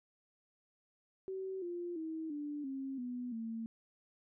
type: tone with pitch steps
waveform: sine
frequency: 380.6 / 349 / 320 / 293.5 / 269.1 / 246.8 / 226.3 Hz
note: F#4 / F4 / D#4 / D4 / C4 / B3 / A3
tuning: +49 / -1 / +49 / -1 / +49 / -1 / +49 cents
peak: -38 dBFS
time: 1.28-3.66 s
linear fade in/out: 0 ms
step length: 340 ms
effects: none